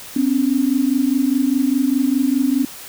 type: tone pair together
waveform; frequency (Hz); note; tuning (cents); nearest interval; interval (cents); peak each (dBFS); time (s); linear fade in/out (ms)
sine; 255.9 / 280.8; C4 / C#4; -38 / +22; major second; 160; -17; 0.16-2.65; 5
effects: white hiss -36 dBFS RMS until 2.88 s